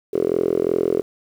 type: tone with band-pass filter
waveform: 5% pulse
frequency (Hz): 42.79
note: F1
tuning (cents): -35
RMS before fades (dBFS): -20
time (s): 0.13-1.02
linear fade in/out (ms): 10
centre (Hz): 410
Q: 5.5
effects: 8-bit